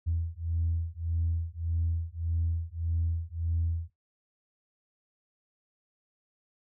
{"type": "beating tone pair", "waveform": "sine", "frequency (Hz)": [82.41, 84.11], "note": ["E2", "E2"], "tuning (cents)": [0, 35], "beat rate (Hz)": 1.7, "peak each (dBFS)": -30, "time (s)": [0.06, 3.9], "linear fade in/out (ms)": 20, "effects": ["noise-tail reverb RT60 0.2 s tail -24 dB re dry", "tanh soft clip ceiling -20 dBFS"]}